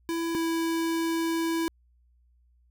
square tone pair in turn, 332.7 / 329.8 Hz, E4 / E4, +16 / +1 cents, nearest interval unison, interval 15 cents, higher first, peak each -28 / -26 dBFS, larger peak second, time 0.09-0.35 / 0.35-1.68 s, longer second, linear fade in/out 0 ms, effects added 60 Hz sine -60 dBFS peak until 2.7 s

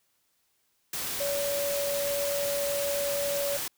sine tone in noise, 568 Hz, C#5, 42 cents sharp, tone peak -28 dBFS, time 1.2-3.57 s, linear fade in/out 5 ms, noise white, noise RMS -33 dBFS, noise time 0.93-3.68 s, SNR +2 dB, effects white hiss -72 dBFS RMS until 3.77 s

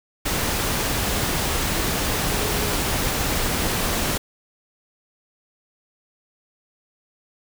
sine tone in noise, 415.3 Hz, G#4, in tune, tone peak -33 dBFS, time 2.3-2.76 s, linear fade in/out 10 ms, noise pink, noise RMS -23 dBFS, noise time 0.25-4.18 s, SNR -13 dB, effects none

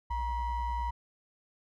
triangle ring-modulated tone, 506 Hz, B4, 42 cents sharp, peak -25 dBFS, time 0.1-0.91 s, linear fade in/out 10 ms, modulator 445 Hz, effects none

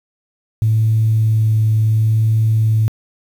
sine tone with vibrato, 110 Hz, A2, in tune, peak -10 dBFS, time 0.62-2.88 s, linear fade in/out 0 ms, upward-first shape sine, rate 0.71 Hz, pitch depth 10 cents each way, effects tanh soft clip ceiling -6 dBFS + 7-bit

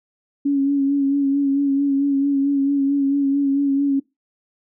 sine tone with vibrato, 278.7 Hz, C#4, 9 cents sharp, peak -15 dBFS, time 0.45-4 s, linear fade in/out 10 ms, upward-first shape sine, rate 4.5 Hz, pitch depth 32 cents each way, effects noise-tail reverb RT60 0.2 s tail -21 dB re dry

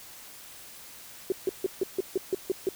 sine tone bursts, 379.2 Hz, F#4, 43 cents sharp, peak -22 dBFS, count 9, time 1.3-2.689 s, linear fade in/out 2 ms, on 21 ms, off 150 ms, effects white hiss -47 dBFS RMS until 2.75 s

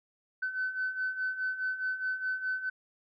sine beating tone pair, 1514 / 1518.8 Hz, F#6 / F#6, +39 / +45 cents, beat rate 4.8 Hz, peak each -36 / -31 dBFS, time 0.42-2.7 s, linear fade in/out 10 ms, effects tanh soft clip ceiling -24 dBFS

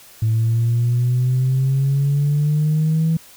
sine exponential sweep, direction up, 110 to 163.4 Hz, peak -13 dBFS, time 0.22-3.17 s, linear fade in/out 5 ms, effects tanh soft clip ceiling -11 dBFS + white hiss -45 dBFS RMS until 3.36 s

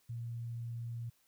sine tone, 117.3 Hz, A#2, 11 cents sharp, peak -38 dBFS, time 0.09-1.1 s, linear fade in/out 10 ms, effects white hiss -72 dBFS RMS until 1.27 s

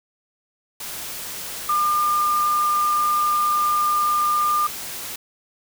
sine tone in noise, 1203 Hz, D6, 41 cents sharp, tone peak -17 dBFS, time 1.69-4.67 s, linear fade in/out 5 ms, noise white, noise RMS -32 dBFS, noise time 0.8-5.16 s, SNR +12 dB, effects none

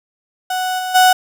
35% pulse tone with level steps, 740 Hz, F#5, in tune, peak -16 / -19 / -6 dBFS, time 0.5-1.13 s, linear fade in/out 5 ms, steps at 0.78 / 0.94 s, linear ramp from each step 20 ms, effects none

